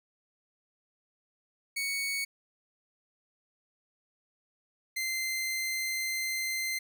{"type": "tone pair in turn", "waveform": "sawtooth", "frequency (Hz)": [2227, 2078], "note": ["C#7", "C7"], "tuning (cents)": [7, -12], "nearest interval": "minor second", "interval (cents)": 119, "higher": "first", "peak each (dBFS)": -27, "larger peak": "neither", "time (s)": [[1.76, 2.25], [4.96, 6.79]], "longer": "second", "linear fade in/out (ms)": 10, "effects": []}